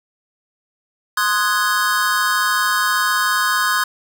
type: chord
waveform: square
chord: Ab dominant seventh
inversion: first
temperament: equal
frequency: 1046.5 / 1244.5 / 1480 / 1661.2 Hz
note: C6 / Eb6 / Gb6 / Ab6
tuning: 0 / 0 / 0 / 0 cents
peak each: -22 dBFS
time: 1.17-3.84 s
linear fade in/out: 5 ms
effects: 7-bit